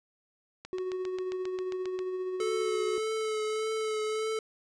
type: click train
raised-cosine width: 0.2 ms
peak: -24 dBFS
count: 11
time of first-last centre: 0.65-1.99 s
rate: 7.46 Hz
type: tone with tremolo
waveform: triangle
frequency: 370 Hz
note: F#4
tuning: in tune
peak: -28 dBFS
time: 0.73-2.98 s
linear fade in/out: 0 ms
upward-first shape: sine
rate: 15 Hz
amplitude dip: 30%
type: tone with vibrato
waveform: square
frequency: 434.9 Hz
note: A4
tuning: 20 cents flat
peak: -30 dBFS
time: 2.4-4.39 s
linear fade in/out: 2 ms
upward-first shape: triangle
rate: 1.7 Hz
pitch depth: 23 cents each way
effects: resampled to 22050 Hz